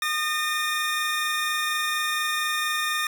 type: tone pair together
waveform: 25% pulse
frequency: 1223 / 1822.4 Hz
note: D#6 / A#6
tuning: -30 / -40 cents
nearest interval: perfect fifth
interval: 690 cents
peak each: -23 dBFS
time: 0.02-3.07 s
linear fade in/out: 2 ms
effects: none